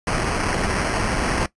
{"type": "noise with sample-and-hold", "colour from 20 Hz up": "pink", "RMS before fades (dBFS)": -22, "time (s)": [0.07, 1.46], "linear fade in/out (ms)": 2, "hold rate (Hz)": 3675, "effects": ["noise-tail reverb RT60 0.1 s tail -18 dB re dry", "resampled to 24000 Hz"]}